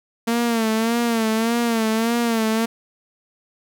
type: tone with vibrato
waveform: sawtooth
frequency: 228.2 Hz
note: A#3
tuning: 37 cents flat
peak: -14 dBFS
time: 0.27-2.66 s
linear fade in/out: 10 ms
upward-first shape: sine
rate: 1.7 Hz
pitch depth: 68 cents each way
effects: none